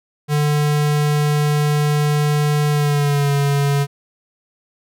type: tone with pitch glide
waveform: square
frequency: 148.3 to 141.6 Hz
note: D3 to C#3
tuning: +17 to +37 cents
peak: -15 dBFS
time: 0.28-3.87 s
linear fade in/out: 50 ms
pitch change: -80 cents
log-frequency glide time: 2.7-3.32 s
effects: none